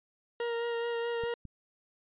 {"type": "tone with vibrato", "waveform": "40% pulse", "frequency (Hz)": 468.7, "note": "A#4", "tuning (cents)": 9, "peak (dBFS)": -30, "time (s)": [0.4, 1.34], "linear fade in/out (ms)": 2, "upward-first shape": "sine", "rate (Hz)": 4.7, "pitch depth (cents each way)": 16}
{"type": "clicks", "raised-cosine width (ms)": 5, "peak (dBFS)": -32, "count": 2, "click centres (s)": [1.237, 1.453]}
{"effects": ["resampled to 8000 Hz"]}